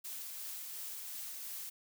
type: noise with tremolo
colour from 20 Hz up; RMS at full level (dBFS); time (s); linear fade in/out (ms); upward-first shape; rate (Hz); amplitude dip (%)
blue; -43; 0.04-1.7; 10; triangle; 2.8; 25
effects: none